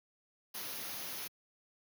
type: band-stop noise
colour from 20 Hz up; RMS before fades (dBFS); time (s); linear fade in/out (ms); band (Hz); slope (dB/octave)
white; -42; 0.54-1.28; 10; 6600 to 9500; 96
effects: high-pass 100 Hz 12 dB/octave